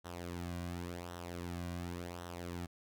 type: tone with flanger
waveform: sawtooth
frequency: 87.31 Hz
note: F2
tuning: in tune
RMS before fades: -43 dBFS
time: 0.04-2.67 s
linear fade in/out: 20 ms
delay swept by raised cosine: 0.42 to 2.32 ms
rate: 0.91 Hz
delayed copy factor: -0.65
effects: none